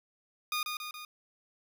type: tone with echo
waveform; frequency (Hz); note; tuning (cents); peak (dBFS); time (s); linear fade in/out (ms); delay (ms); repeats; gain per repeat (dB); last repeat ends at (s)
15% pulse; 1225; D#6; -27; -24; 0.52-0.63; 2; 140; 3; -4; 1.05
effects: none